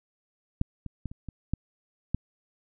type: clicks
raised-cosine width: 5 ms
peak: -12 / -24 / -21 / -29 / -25 / -14 / -13 dBFS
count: 7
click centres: 0.614 / 0.863 / 1.057 / 1.115 / 1.287 / 1.536 / 2.146 s
effects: none